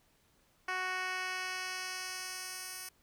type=tone with band-pass filter sweep; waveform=10% pulse; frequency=370 Hz; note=F#4; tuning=in tune; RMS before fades=-39 dBFS; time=0.68-2.89 s; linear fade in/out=5 ms; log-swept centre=1700 to 11000 Hz; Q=0.77; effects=pink hiss -70 dBFS RMS until 3.02 s